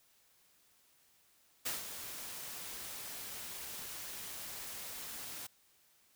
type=noise with ADSR envelope; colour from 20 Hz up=white; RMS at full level=-36 dBFS; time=1.65-5.47 s; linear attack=14 ms; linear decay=150 ms; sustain=-9 dB; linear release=7 ms; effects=white hiss -69 dBFS RMS until 6.15 s